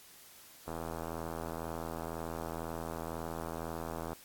click train, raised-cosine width 1 ms, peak -25 dBFS, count 284, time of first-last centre 0.68-4.131 s, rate 82 Hz, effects white hiss -56 dBFS RMS until 4.24 s + AAC 64 kbps

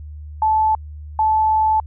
sine tone pair in turn, 871 / 871 Hz, A5 / A5, -18 / -18 cents, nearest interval unison, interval 0 cents, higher neither, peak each -13 dBFS, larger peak neither, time 0.42-0.75 / 1.19-1.8 s, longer second, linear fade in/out 2 ms, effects added 75 Hz sine -31 dBFS peak until 1.86 s

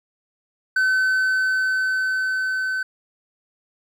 triangle tone with level ramp, 1523 Hz, F#6, 50 cents sharp, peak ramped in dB -14 to -20 dBFS, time 0.76-2.83 s, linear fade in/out 5 ms, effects none

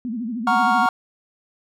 sine tone with vibrato, 232.6 Hz, A#3, 4 cents flat, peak -24 dBFS, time 0.05-0.86 s, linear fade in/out 0 ms, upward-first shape sine, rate 13 Hz, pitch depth 160 cents each way
triangle chord, Gb major seventh, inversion none, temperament equal, 740 / 932.3 / 1108.7 / 1396.9 Hz, Gb5 / Bb5 / Db6 / F6, 0 / 0 / 0 / 0 cents, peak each -18 / -20 / -19 / -20 dBFS, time 0.47-0.89 s, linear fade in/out 2 ms
effects none

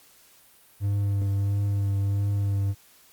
triangle tone with vibrato, 100 Hz, G2, 35 cents sharp, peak -20 dBFS, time 0.8-2.75 s, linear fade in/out 50 ms, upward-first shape triangle, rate 1.5 Hz, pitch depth 22 cents each way, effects white hiss -56 dBFS RMS until 3.12 s + Opus 48 kbps

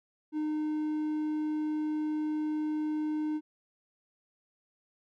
triangle tone, 305.9 Hz, D#4, 29 cents flat, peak -27 dBFS, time 0.32-3.41 s, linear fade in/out 50 ms, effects none

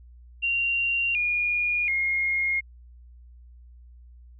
sine tone with pitch steps, 2764 / 2434 / 2144 Hz, F7 / D#7 / C7, -19 / -39 / +42 cents, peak -22 dBFS, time 0.42-2.61 s, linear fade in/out 20 ms, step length 730 ms, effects added 60 Hz sine -46 dBFS peak until 4.39 s

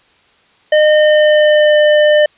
square tone with pitch glide, 610 to 601.3 Hz, D#5 to D5, -34 to +41 cents, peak -7 dBFS, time 0.72-2.26 s, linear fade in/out 5 ms, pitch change -25 cents, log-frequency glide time 0.93-1.79 s, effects white hiss -51 dBFS RMS until 2.37 s + resampled to 8000 Hz

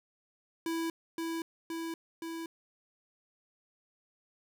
square tone with echo, 329.6 Hz, E4, in tune, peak -32 dBFS, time 0.66-0.9 s, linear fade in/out 2 ms, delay 520 ms, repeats 3, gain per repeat -2 dB, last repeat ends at 2.46 s, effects none

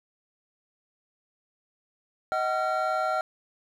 triangle tone cluster, 630 / 752 / 1373 Hz, D#5 / F#5 / F6, +21 / +28 / -30 cents, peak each -27 dBFS, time 2.32-3.21 s, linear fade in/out 0 ms, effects none

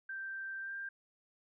sine tone with pitch glide, 1568 to 1589 Hz, G6 to G6, 0 to +23 cents, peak -39 dBFS, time 0.09-0.89 s, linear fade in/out 5 ms, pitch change +23 cents, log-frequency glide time 0.6-0.74 s, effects none

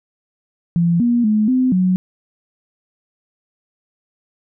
sine tone with pitch steps, 170.4 / 238.9 / 213.6 / 256 / 184.2 Hz, F3 / A#3 / G#3 / C4 / F#3, -42 / +43 / +49 / -38 / -7 cents, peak -12 dBFS, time 0.76-1.96 s, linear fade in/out 0 ms, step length 240 ms, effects none

